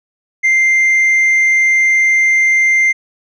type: tone with tanh clipping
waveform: sine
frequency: 2093 Hz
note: C7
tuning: in tune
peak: -9 dBFS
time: 0.43-2.93 s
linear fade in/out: 20 ms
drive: 2 dB
effects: none